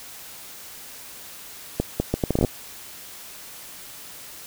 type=accelerating click train; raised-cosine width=2 ms; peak=-7 dBFS; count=11; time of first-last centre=1.8-2.448 s; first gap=200 ms; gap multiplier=0.7; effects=white hiss -41 dBFS RMS until 4.46 s